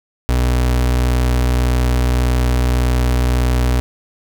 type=tone; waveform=35% pulse; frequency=61.74 Hz; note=B1; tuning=in tune; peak=-11 dBFS; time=0.29-3.8 s; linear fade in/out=0 ms; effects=none